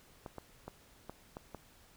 clicks, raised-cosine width 1 ms, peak -29 dBFS, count 6, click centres 0.262 / 0.383 / 0.68 / 1.096 / 1.369 / 1.547 s, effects pink hiss -62 dBFS RMS until 1.96 s

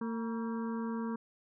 harmonic tone with a mistuned harmonic, 227.4 Hz, A#3, 43 cents flat, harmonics 1 / 2 / 4 / 5 / 6 / 7, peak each -34 / -42 / -45 / -48 / -53 / -53 dBFS, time 0.01-1.16 s, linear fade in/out 5 ms, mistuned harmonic 4, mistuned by +74 cents, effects none

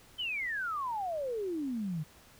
sine exponential sweep, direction down, 3136 to 146.83 Hz, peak -32 dBFS, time 0.18-2.04 s, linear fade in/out 20 ms, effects pink hiss -58 dBFS RMS until 2.39 s

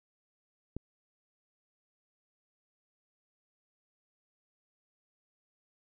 click, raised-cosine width 3 ms, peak -24 dBFS, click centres 0.766 s, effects none

